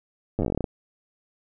slowing click train, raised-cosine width 2 ms, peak -12 dBFS, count 14, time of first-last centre 0.39-0.642 s, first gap 9 ms, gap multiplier 1.12, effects none

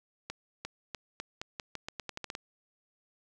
accelerating click train, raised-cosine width 0.2 ms, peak -20 dBFS, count 14, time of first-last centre 0.3-2.351 s, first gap 350 ms, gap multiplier 0.85, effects none

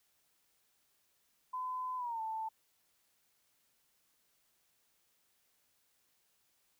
sine tone with pitch glide, 1015 to 883.6 Hz, B5 to A5, +47 to +7 cents, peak -36 dBFS, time 1.53-2.49 s, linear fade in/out 10 ms, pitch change -240 cents, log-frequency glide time 1.97-2.21 s, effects white hiss -75 dBFS RMS until 6.79 s

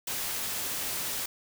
white noise, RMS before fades -33 dBFS, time 0.07-1.26 s, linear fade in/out 5 ms, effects none

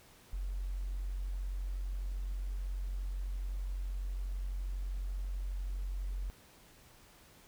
triangle tone with tanh clipping, 46 Hz, F#1, 9 cents flat, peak -34 dBFS, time 0.33-6.3 s, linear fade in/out 0 ms, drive 3 dB, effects pink hiss -60 dBFS RMS until 7.47 s

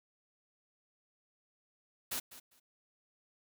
white noise with echo, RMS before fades -37 dBFS, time 2.11-2.2 s, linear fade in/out 10 ms, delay 200 ms, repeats 2, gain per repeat -15 dB, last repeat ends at 2.6 s, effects none

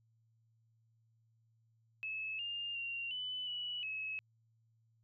sine tone with pitch steps, 2595 / 2810 / 2764 / 3001 / 2944 / 2575 Hz, E7 / F7 / F7 / F#7 / F#7 / E7, -28 / +10 / -19 / +24 / -9 / -41 cents, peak -38 dBFS, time 2.03-4.19 s, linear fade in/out 0 ms, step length 360 ms, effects added 113 Hz sine -70 dBFS peak until 5.03 s

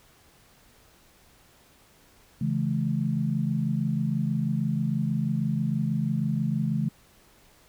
sine chord, A major, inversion first, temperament equal with one note detuned, 138.59 / 164.81 / 214.7 Hz, C#3 / E3 / A3, 0 / 0 / -42 cents, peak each -28 dBFS, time 2.41-6.89 s, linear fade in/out 5 ms, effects pink hiss -58 dBFS RMS until 7.68 s

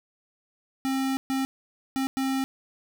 square tone bursts at uneven times, 266.8 Hz, C4, 34 cents sharp, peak -25 dBFS, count 4, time 0.85-1.17 / 1.3-1.45 / 1.96-2.07 / 2.17-2.44 s, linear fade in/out 0 ms, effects none

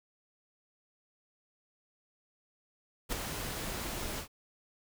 pink noise with ADSR envelope, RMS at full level -32 dBFS, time 3.09-4.28 s, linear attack 35 ms, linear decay 8 ms, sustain -6 dB, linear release 100 ms, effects none

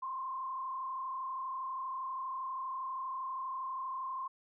sine tone with frequency modulation, 1052 Hz, C6, 9 cents sharp, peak -36 dBFS, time 0.02-4.28 s, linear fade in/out 10 ms, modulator 32.5 Hz, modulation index 0.88, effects none

